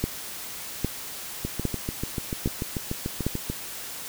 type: two click trains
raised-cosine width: 3 ms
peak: -11 / -15 dBFS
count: 5 / 15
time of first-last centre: 0.04-3.266 / 1.45-3.5 s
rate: 1.24 / 6.83 Hz
effects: white hiss -37 dBFS RMS until 4.08 s